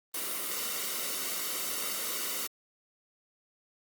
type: noise with comb filter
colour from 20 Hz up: white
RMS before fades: -34 dBFS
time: 0.14-2.47 s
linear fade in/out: 5 ms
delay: 1.2 ms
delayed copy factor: -0.55
effects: high-pass 200 Hz 12 dB/octave + Opus 32 kbps